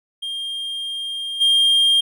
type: tone with level steps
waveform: triangle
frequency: 3209 Hz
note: G7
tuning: 40 cents sharp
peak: -23 / -11 dBFS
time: 0.22-2.01 s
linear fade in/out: 10 ms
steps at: 1.4 s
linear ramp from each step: 20 ms
effects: none